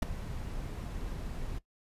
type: noise with ADSR envelope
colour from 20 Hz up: brown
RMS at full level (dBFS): -21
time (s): 0.02-1.59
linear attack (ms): 7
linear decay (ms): 8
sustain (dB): -17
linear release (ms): 12
effects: noise-tail reverb RT60 0.1 s tail -17 dB re dry + resampled to 32000 Hz